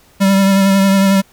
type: tone with vibrato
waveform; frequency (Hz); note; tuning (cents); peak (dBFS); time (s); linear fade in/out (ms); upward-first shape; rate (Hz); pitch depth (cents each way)
square; 195; G3; -9; -9; 0.2-1.22; 20; triangle; 11; 28
effects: pink hiss -49 dBFS RMS until 1.32 s